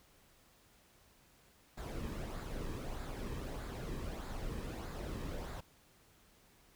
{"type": "noise with flanger", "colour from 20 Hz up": "brown", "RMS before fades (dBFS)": -42, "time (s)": [1.77, 5.61], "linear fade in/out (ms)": 10, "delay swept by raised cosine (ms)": [0.34, 1.44], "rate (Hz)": 1.6, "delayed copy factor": -0.5, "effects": ["pink hiss -66 dBFS RMS until 6.75 s"]}